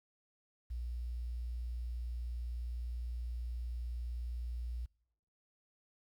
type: tone with quantisation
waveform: sine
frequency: 59.7 Hz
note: A#1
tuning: 42 cents sharp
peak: -37 dBFS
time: 0.7-4.86 s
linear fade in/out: 10 ms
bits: 11
effects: noise-tail reverb RT60 0.8 s tail -26 dB re dry

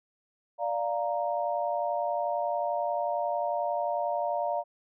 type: chord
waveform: sine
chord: Bb major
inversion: first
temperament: equal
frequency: 587.3 / 698.5 / 932.3 Hz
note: D5 / F5 / Bb5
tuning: 0 / 0 / 0 cents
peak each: -31 / -30 / -33 dBFS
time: 0.58-4.64 s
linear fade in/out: 50 ms
effects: none

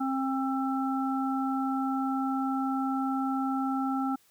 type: harmonic tone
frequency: 266.5 Hz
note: C4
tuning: 32 cents sharp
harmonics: 1 / 3 / 5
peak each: -28 / -33 / -35 dBFS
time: 0-4.16 s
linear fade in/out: 10 ms
effects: white hiss -64 dBFS RMS until 4.3 s

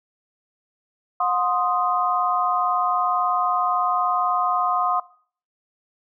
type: chord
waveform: sine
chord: C diminished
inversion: second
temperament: equal with one note detuned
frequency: 722.7 / 1046.5 / 1244.5 Hz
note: Gb5 / C6 / Eb6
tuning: -41 / 0 / 0 cents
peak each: -23 dBFS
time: 1.2-5 s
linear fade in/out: 5 ms
effects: noise-tail reverb RT60 0.5 s tail -20 dB re dry

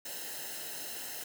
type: noise with comb filter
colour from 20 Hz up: white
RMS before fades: -41 dBFS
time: 0.05-1.24 s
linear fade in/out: 5 ms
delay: 0.86 ms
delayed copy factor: -0.7
effects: none

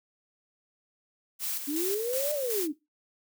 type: noise with tremolo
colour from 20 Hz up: blue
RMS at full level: -32 dBFS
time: 1.39-2.68 s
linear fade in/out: 50 ms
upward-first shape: square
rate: 2.7 Hz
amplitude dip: 50%
type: linear two-way sweep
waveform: sine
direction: up then down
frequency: 275 to 605 to 275 Hz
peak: -28 dBFS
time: 1.67-2.73 s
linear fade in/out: 20 ms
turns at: 2.33 s
effects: noise-tail reverb RT60 0.2 s tail -17 dB re dry

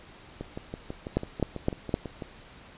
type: two click trains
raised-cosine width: 2 ms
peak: -10 / -21 dBFS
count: 4 / 12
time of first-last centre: 1.17-1.941 / 0.41-2.222 s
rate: 3.89 / 6.07 Hz
effects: pink hiss -50 dBFS RMS until 2.77 s + resampled to 8000 Hz

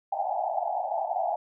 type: band-pass noise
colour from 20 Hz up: white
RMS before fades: -29 dBFS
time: 0.12-1.36 s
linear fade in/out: 5 ms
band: 640 to 840 Hz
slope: 96 dB/octave
effects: none

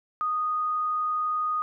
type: tone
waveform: sine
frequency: 1239 Hz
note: D#6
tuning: 8 cents flat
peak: -24 dBFS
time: 0.21-1.62 s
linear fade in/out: 0 ms
effects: none

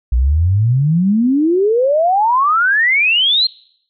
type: exponential sweep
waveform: sine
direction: up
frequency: 57.2 to 4243 Hz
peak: -10 dBFS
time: 0.12-3.47 s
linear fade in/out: 5 ms
effects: noise-tail reverb RT60 0.7 s tail -23 dB re dry

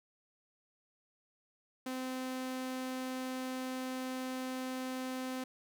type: tone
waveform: sawtooth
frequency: 257.9 Hz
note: C4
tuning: 25 cents flat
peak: -33 dBFS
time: 1.86-5.44 s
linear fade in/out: 5 ms
effects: none

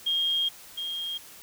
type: tone pair in turn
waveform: sine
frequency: 3234 / 3234 Hz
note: G#7 / G#7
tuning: -47 / -47 cents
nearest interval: unison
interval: 0 cents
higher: neither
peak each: -23 / -30 dBFS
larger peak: first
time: 0.06-0.49 / 0.77-1.18 s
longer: first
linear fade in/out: 10 ms
effects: white hiss -48 dBFS RMS until 1.42 s

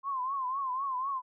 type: tone with vibrato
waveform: sine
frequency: 1058 Hz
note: C6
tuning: 19 cents sharp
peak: -30 dBFS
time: 0.03-1.22 s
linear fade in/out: 50 ms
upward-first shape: triangle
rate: 4 Hz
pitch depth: 120 cents each way
effects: none

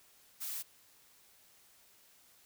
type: noise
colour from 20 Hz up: blue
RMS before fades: -40 dBFS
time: 0.4-0.63 s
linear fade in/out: 20 ms
effects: white hiss -64 dBFS RMS until 2.45 s

